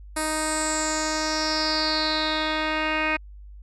10% pulse tone with low-pass filter sweep, 311.1 Hz, D#4, in tune, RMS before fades -25 dBFS, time 0.16-3.17 s, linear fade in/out 10 ms, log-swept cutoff 10000 to 2500 Hz, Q 6.7, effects added 50 Hz sine -40 dBFS peak until 3.62 s

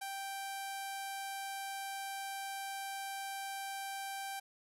sawtooth tone with low-pass filter, 784 Hz, G5, in tune, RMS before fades -42 dBFS, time 0.01-4.4 s, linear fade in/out 10 ms, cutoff 12000 Hz, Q 2.2, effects none

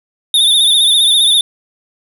square tone with vibrato, 3600 Hz, A7, 39 cents sharp, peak -8 dBFS, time 0.34-1.41 s, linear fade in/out 2 ms, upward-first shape sine, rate 15 Hz, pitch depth 72 cents each way, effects none

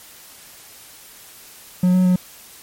triangle tone with pitch steps, 181.3 / 184 / 181.7 Hz, F#3 / F#3 / F#3, -35 / -9 / -31 cents, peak -10 dBFS, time 1.83-2.16 s, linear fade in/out 5 ms, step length 110 ms, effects white hiss -43 dBFS RMS until 2.62 s + MP3 64 kbps

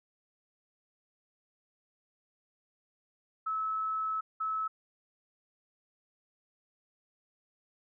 sine tone bursts at uneven times, 1299 Hz, E6, 26 cents flat, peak -30 dBFS, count 2, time 3.46-4.21 / 4.4-4.68 s, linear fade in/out 10 ms, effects none

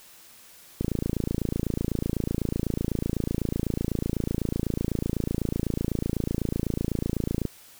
click train, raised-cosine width 3 ms, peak -13 dBFS, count 187, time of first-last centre 0.81-7.453 s, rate 28 Hz, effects white hiss -51 dBFS RMS until 7.79 s

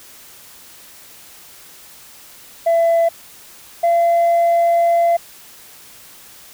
sine tone pair in turn, 670 / 682.1 Hz, E5 / F5, +28 / -41 cents, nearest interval unison, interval 31 cents, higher second, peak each -9 dBFS, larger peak neither, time 2.66-3.09 / 3.83-5.17 s, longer second, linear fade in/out 10 ms, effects tanh soft clip ceiling -10 dBFS + white hiss -42 dBFS RMS until 6.53 s

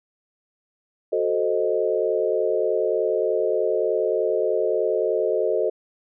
sine chord, F# diminished seventh, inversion none, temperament equal, 370 / 440 / 523.3 / 622.3 Hz, F#4 / A4 / C5 / Eb5, 0 / 0 / 0 / 0 cents, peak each -26 / -23 / -26 / -25 dBFS, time 1.12-5.7 s, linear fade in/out 10 ms, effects none

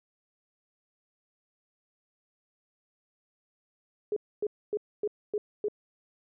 sine tone bursts, 418.2 Hz, G#4, 12 cents sharp, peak -26 dBFS, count 6, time 4.12-5.684 s, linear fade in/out 2 ms, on 44 ms, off 260 ms, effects none

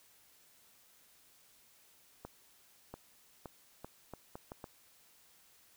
accelerating click train, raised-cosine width 1 ms, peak -30 dBFS, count 8, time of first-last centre 2.25-4.642 s, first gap 690 ms, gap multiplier 0.75, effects white hiss -65 dBFS RMS until 5.76 s

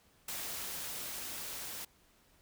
white noise with level ramp, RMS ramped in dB -40 to -43 dBFS, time 0.28-1.85 s, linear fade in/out 5 ms, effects pink hiss -67 dBFS RMS until 2.41 s

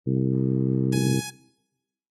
harmonic tone, 65.41 Hz, C2, in tune, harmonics 2 / 3 / 4 / 5 / 6 / 7, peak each -23 / -27 / -29 / -28 / -33 / -35 dBFS, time 0.06-1.21 s, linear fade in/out 20 ms
5% pulse tone, 837 Hz, G#5, 13 cents sharp, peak -21 dBFS, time 0.92-1.3 s, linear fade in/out 10 ms
effects noise-tail reverb RT60 1.0 s tail -23 dB re dry + AAC 32 kbps

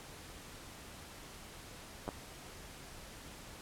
clicks, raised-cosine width 1 ms, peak -24 dBFS, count 2, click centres 2.079 / 2.089 s, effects pink hiss -51 dBFS RMS until 3.61 s + low-pass 12000 Hz 12 dB/octave

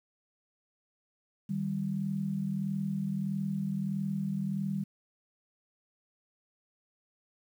sine tone pair together, 154.43 / 196 Hz, D#3 / G3, -13 / 0 cents, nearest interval major third, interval 413 cents, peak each -35 / -31 dBFS, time 1.49-4.84 s, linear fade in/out 10 ms, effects 10-bit

